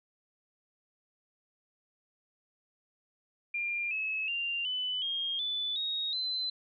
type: tone with pitch steps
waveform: sine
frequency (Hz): 2396 / 2583 / 2784 / 3001 / 3235 / 3488 / 3760 / 4053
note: D7 / E7 / F7 / F#7 / G#7 / A7 / A#7 / B7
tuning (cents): +34 / -36 / -6 / +24 / -46 / -16 / +14 / +44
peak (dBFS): -30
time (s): 3.54-6.5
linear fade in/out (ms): 5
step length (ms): 370
effects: MP3 64 kbps